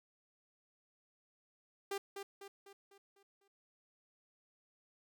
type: tone with echo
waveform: sawtooth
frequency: 396.6 Hz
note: G4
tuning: 20 cents sharp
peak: -33 dBFS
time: 1.91-1.98 s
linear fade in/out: 5 ms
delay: 250 ms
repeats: 6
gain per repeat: -6 dB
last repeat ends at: 3.48 s
effects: none